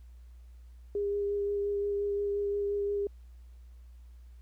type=tone with vibrato; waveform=sine; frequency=405.4 Hz; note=G#4; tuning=42 cents flat; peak=-28 dBFS; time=0.95-3.07 s; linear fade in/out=2 ms; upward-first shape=sine; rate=5.7 Hz; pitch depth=12 cents each way; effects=added 60 Hz sine -48 dBFS peak until 4.41 s + pink hiss -72 dBFS RMS until 4.41 s